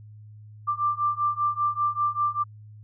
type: beating tone pair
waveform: sine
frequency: 1179 / 1184.1 Hz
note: D6 / D6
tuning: +6 / +14 cents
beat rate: 5.1 Hz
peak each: -26 / -25 dBFS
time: 0.67-2.44 s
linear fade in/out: 20 ms
effects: added 106 Hz sine -43 dBFS peak until 2.83 s